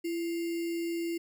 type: tone with sample-and-hold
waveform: sine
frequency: 337 Hz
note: E4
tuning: 38 cents sharp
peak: -30 dBFS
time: 0.04-1.18 s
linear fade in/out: 10 ms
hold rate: 2450 Hz
effects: none